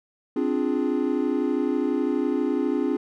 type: chord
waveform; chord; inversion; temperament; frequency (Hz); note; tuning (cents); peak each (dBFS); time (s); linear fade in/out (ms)
triangle; D half-diminished seventh; third; equal; 261.6 / 293.7 / 349.2 / 415.3; C4 / D4 / F4 / Ab4; 0 / 0 / 0 / 0; -24 / -24 / -26 / -27; 0.36-2.97; 5
effects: none